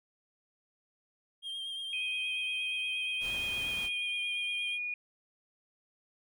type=tone with vibrato; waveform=triangle; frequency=3200 Hz; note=G7; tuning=35 cents sharp; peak=-35 dBFS; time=1.42-4.79 s; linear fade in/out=50 ms; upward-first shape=sine; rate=8.5 Hz; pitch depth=27 cents each way
type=tone with pitch glide; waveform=sine; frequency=2500 to 2450 Hz; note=D#7 to D#7; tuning=+8 to -27 cents; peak=-33 dBFS; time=1.93-4.94 s; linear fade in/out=2 ms; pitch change=-35 cents; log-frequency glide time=3.12-4.19 s
type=noise; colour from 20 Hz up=pink; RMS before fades=-46 dBFS; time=3.2-3.9 s; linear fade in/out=50 ms
effects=none